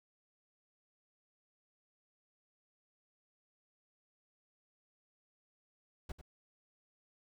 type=noise with echo; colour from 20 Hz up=brown; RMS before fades=-41 dBFS; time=6.09-6.12 s; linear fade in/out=5 ms; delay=94 ms; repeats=1; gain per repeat=-11 dB; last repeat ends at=6.214 s; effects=none